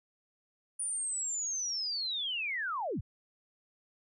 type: linear sweep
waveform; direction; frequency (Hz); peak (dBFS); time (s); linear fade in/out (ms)
sine; down; 9530 to 50.2; -32; 0.79-3.01; 10
effects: none